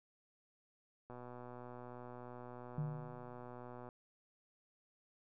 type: click train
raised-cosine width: 1 ms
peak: -37 dBFS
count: 344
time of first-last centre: 1.1-3.889 s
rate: 123 Hz
type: tone with exponential decay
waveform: sine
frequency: 150.5 Hz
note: D3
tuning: 43 cents sharp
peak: -34 dBFS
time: 2.78-3.52 s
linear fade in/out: 2 ms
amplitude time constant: 160 ms
effects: none